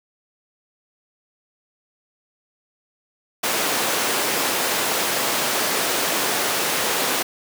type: high-pass noise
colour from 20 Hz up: pink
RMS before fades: -22 dBFS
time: 3.43-7.23 s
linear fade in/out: 10 ms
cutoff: 370 Hz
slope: 12 dB/octave
effects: none